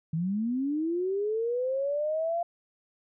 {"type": "linear sweep", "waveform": "sine", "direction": "up", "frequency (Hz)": [154, 694], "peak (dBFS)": -26, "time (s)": [0.13, 2.43], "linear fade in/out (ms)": 5, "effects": []}